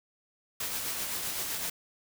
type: noise with tremolo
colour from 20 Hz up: white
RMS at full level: -33 dBFS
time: 0.6-1.7 s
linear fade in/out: 5 ms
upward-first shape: sine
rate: 7.8 Hz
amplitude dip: 30%
effects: none